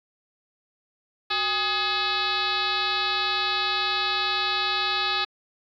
sine tone with frequency modulation, 2568 Hz, E7, 46 cents flat, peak -22 dBFS, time 1.3-5.25 s, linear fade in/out 10 ms, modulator 439 Hz, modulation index 4.2, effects high-pass 100 Hz 12 dB/octave + 10-bit

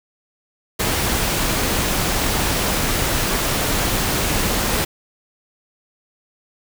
pink noise with amplitude modulation, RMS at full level -18 dBFS, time 0.79-4.85 s, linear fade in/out 10 ms, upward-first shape sine, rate 294 Hz, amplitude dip 40%, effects none

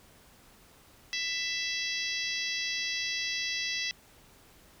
harmonic tone with a mistuned harmonic, 663 Hz, E5, 10 cents sharp, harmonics 3 / 4 / 5 / 6 / 7 / 8 / 9, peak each -36 / -37 / -38 / -39 / -39 / -40 / -41 dBFS, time 1.13-3.91 s, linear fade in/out 0 ms, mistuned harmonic 7, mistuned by +32 cents, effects pink hiss -58 dBFS RMS until 4.8 s

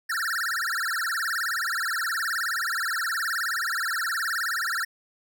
square tone with vibrato, 1573 Hz, G6, 6 cents sharp, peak -26 dBFS, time 0.09-4.85 s, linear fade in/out 10 ms, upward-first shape sine, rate 19 Hz, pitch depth 300 cents each way, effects none

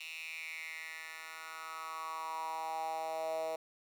10% pulse tone with high-pass filter sweep, 160.5 Hz, E3, 46 cents flat, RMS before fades -41 dBFS, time 0-3.56 s, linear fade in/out 5 ms, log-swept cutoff 2800 to 580 Hz, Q 5.8, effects none

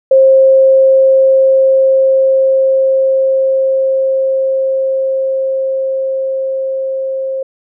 sine tone with level ramp, 532 Hz, C5, 29 cents sharp, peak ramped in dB -3 to -15 dBFS, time 0.11-7.43 s, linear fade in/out 5 ms, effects none

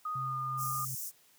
sine tone with pitch glide, 1243 to 1216.7 Hz, D#6 to D#6, -2 to -39 cents, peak -33 dBFS, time 0.05-0.85 s, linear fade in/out 5 ms, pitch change -37 cents, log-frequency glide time 0.17-0.36 s
sine tone with tremolo, 130.81 Hz, C3, in tune, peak -38 dBFS, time 0.15-0.95 s, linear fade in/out 5 ms, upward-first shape sine, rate 2.7 Hz, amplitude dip 25%
white high-pass noise, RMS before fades -39 dBFS, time 0.57-1.12 s, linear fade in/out 50 ms, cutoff 5600 Hz, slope 48 dB/octave
effects white hiss -64 dBFS RMS until 1.38 s + high-pass 80 Hz 12 dB/octave

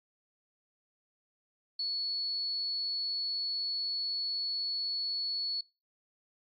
sine tone, 4404 Hz, C#8, 12 cents flat, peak -31 dBFS, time 1.79-5.61 s, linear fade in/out 5 ms, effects noise-tail reverb RT60 0.3 s tail -25 dB re dry + AAC 48 kbps

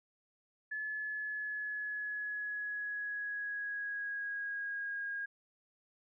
sine tone with pitch glide, 1719 to 1631 Hz, A6 to G#6, -41 to -32 cents, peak -36 dBFS, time 0.71-5.26 s, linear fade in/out 10 ms, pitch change -91 cents, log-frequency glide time 0.82-5.1 s, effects none

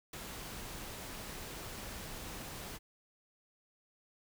pink noise with ADSR envelope, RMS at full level -43 dBFS, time 0.13-2.79 s, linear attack 6 ms, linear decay 4 ms, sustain -2 dB, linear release 36 ms, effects none

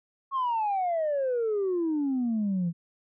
sine exponential sweep, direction down, 1104 to 164.81 Hz, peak -23 dBFS, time 0.31-2.73 s, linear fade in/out 50 ms, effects tanh soft clip ceiling -22 dBFS

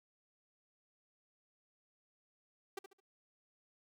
sawtooth tone with echo, 390 Hz, G4, 9 cents flat, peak -36 dBFS, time 2.77-2.79 s, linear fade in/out 5 ms, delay 71 ms, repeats 3, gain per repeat -10 dB, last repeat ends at 3.003 s, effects none

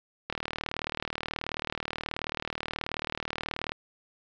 click train, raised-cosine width 0.3 ms, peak -15 dBFS, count 133, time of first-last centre 0.3-3.72 s, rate 38.6 Hz, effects resampled to 16000 Hz + 7-bit

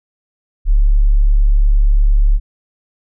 sine tone, 35.7 Hz, D1, 48 cents flat, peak -7 dBFS, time 0.65-2.4 s, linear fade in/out 50 ms, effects none

